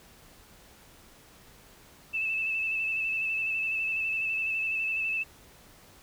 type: tone with vibrato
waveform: sine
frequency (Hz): 2629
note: E7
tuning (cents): -5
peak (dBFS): -27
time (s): 2.13-5.24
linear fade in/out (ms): 20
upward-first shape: square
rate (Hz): 12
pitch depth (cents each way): 21
effects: pink hiss -55 dBFS RMS until 6.02 s